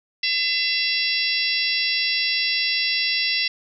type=harmonic tone with a mistuned harmonic; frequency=675 Hz; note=E5; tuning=41 cents sharp; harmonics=3 / 4 / 5 / 6 / 7 / 8; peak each=-27 / -25 / -29 / -28 / -26 / -27 dBFS; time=0.23-3.48 s; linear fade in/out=5 ms; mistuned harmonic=6; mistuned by=-16 cents; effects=none